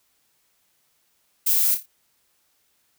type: noise with echo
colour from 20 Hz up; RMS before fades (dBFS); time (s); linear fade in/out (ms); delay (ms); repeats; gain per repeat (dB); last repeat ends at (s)
violet; -20; 1.46-1.75; 10; 28; 4; -8; 1.862
effects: white hiss -67 dBFS RMS until 2.98 s